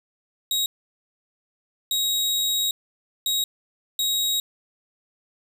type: tone bursts at uneven times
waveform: sawtooth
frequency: 3801 Hz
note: A#7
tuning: 33 cents sharp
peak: -18 dBFS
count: 4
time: 0.51-0.66 / 1.91-2.71 / 3.26-3.44 / 3.99-4.4 s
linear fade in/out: 2 ms
effects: none